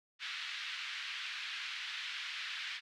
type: band-pass noise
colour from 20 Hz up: white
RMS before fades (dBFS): -42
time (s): 0.19-2.81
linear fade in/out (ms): 50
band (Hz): 1500 to 3700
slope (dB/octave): 24
effects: none